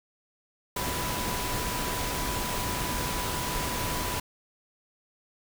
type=tone in noise; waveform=sine; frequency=987.8 Hz; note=B5; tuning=in tune; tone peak=-36 dBFS; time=0.76-4.2 s; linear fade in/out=5 ms; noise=pink; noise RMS=-31 dBFS; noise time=0.76-4.2 s; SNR=-8 dB; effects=none